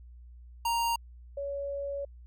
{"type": "tone pair in turn", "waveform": ["square", "sine"], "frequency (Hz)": [932.3, 561.8], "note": ["A#5", "C#5"], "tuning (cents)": [0, 23], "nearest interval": "major sixth", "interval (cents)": 877, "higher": "first", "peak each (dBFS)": [-27, -32], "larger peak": "first", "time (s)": [[0.65, 0.96], [1.37, 2.05]], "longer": "second", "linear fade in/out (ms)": 5, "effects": ["added 60 Hz sine -47 dBFS peak until 2.26 s"]}